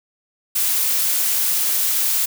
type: noise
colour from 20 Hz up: blue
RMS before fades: -19 dBFS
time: 0.55-2.26 s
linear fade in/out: 10 ms
effects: none